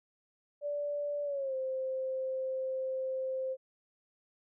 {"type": "tone with pitch glide", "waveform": "sine", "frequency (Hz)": [581, 523.6], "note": ["D5", "C5"], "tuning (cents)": [-19, 1], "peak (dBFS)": -32, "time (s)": [0.61, 3.57], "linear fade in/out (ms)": 50, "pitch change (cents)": -180, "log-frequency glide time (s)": [1.24, 1.55], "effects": []}